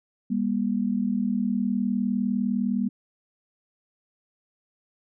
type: tone pair together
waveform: sine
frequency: 200.4 / 240.1 Hz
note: G3 / B3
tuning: +38 / -49 cents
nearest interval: minor third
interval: 313 cents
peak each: -25 dBFS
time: 0.3-2.89 s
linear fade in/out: 10 ms
effects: none